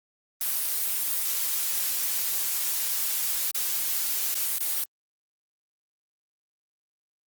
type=noise with dropouts; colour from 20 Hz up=blue; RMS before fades=-27 dBFS; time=0.41-4.84 s; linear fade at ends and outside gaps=1 ms; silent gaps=3.51-3.547 / 4.344-4.353 / 4.584-4.605 s; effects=Opus 32 kbps